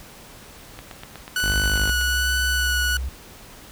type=click train; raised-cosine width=0.3 ms; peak=-20 dBFS; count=11; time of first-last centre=0.79-2.012 s; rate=8.18 Hz
type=tone with vibrato; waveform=sawtooth; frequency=1480 Hz; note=F#6; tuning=in tune; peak=-17 dBFS; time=1.36-2.97 s; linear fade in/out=2 ms; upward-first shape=sine; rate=1.2 Hz; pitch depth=13 cents each way
type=tone; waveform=sawtooth; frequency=50.5 Hz; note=G#1; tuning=48 cents flat; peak=-21 dBFS; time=1.43-1.91 s; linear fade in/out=5 ms
type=tone with pitch glide; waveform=sine; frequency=62.4 to 64.86 Hz; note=B1 to C2; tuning=+19 to -15 cents; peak=-24 dBFS; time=1.49-3.09 s; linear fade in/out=5 ms; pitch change=+66 cents; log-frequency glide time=1.79-2.13 s
effects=pink hiss -44 dBFS RMS until 3.71 s